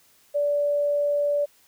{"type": "tone", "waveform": "sine", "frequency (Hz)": 580, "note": "D5", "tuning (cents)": -22, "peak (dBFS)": -20, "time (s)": [0.34, 1.46], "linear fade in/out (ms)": 20, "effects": ["white hiss -59 dBFS RMS until 1.67 s"]}